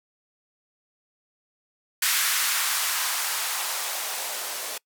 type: noise with band-pass filter sweep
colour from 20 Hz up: violet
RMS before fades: -27 dBFS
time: 2.02-4.78 s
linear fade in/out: 5 ms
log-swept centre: 1600 to 490 Hz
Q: 1.5
effects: noise-tail reverb RT60 0.1 s tail -25 dB re dry